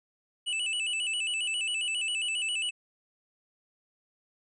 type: tone with vibrato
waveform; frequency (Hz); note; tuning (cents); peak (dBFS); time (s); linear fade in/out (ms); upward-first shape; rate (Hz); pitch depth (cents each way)
square; 2785; F7; -5; -29; 0.46-2.71; 20; square; 7.4; 94
effects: resampled to 24000 Hz